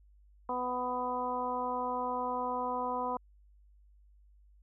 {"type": "harmonic tone", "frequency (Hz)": 249.3, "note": "B3", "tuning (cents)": 16, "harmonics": [1, 2, 3, 4, 5], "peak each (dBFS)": [-41, -38, -38, -34, -43], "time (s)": [0.49, 3.17], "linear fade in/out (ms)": 2, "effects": ["added 50 Hz sine -58 dBFS peak until 4.62 s"]}